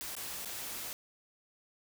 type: noise with dropouts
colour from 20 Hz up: white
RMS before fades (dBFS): -41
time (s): 0.01-0.93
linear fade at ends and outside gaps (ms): 0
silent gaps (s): 0.152-0.166 / 0.448-0.457
effects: none